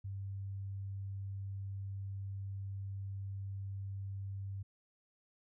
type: tone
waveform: sine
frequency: 98 Hz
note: G2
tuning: in tune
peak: -39 dBFS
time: 0.04-4.63 s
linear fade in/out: 10 ms
effects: none